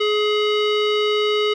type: tone with low-pass filter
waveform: square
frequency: 421.3 Hz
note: G#4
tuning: 25 cents sharp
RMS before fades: -19 dBFS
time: 0-1.54 s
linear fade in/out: 10 ms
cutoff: 3400 Hz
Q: 3.7
effects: none